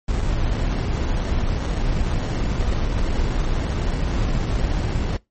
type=noise with sample-and-hold; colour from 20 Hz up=brown; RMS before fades=-21 dBFS; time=0.08-5.17 s; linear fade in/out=5 ms; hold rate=2450 Hz; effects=noise-tail reverb RT60 0.2 s tail -22 dB re dry + MP3 32 kbps